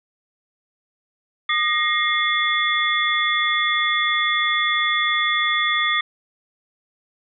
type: tone cluster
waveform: sine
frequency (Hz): 1222 / 1882 / 2125 / 3445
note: D#6 / A#6 / C7 / A7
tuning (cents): -32 / +16 / +26 / -37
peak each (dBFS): -23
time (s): 1.49-6.01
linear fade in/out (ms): 5
effects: none